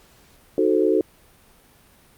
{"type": "chord", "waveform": "sine", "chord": "D# diminished seventh", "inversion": "none", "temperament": "equal", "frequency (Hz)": [311.1, 370, 440, 523.3], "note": ["D#4", "F#4", "A4", "C5"], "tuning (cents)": [0, 0, 0, 0], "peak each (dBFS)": [-22, -20, -20, -26], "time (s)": [0.58, 1.01], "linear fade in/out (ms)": 2, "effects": ["pink hiss -54 dBFS RMS until 2.17 s", "Opus 48 kbps"]}